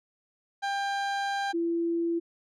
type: tone pair in turn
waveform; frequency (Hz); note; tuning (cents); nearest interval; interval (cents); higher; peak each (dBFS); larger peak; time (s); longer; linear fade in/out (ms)
30% pulse / sine; 796 / 337.1; G5 / E4; +26 / +39; octave + minor third; 1487; first; -25; neither; 0.62-1.53 / 1.53-2.2; first; 20
effects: low-pass 5000 Hz 12 dB/octave